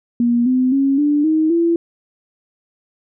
sine tone with pitch steps, 238.3 / 255.4 / 273.7 / 293.4 / 314.4 / 337 Hz, A#3 / C4 / C#4 / D4 / D#4 / E4, +38 / -42 / -22 / -2 / +18 / +38 cents, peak -12 dBFS, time 0.2-1.76 s, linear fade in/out 2 ms, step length 260 ms, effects none

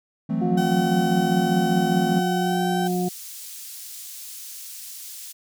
triangle chord, F# half-diminished seventh, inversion third, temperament equal, 164.81 / 185 / 220 / 261.6 Hz, E3 / F#3 / A3 / C4, 0 / 0 / 0 / 0 cents, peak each -25 / -27 / -23 / -27 dBFS, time 0.29-2.2 s, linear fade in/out 10 ms
harmonic tone, 180 Hz, F#3, 47 cents flat, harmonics 1 / 2 / 4, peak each -23 / -26 / -29 dBFS, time 0.41-3.09 s, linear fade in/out 10 ms
35% pulse tone with pitch glide, 760 to 771.5 Hz, F#5 to G5, +46 to -28 cents, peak -24 dBFS, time 0.57-2.88 s, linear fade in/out 10 ms, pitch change +26 cents, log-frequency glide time 2.41-2.6 s
pink high-pass noise, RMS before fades -38 dBFS, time 2.85-5.33 s, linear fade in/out 20 ms, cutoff 5900 Hz, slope 12 dB/octave
effects none

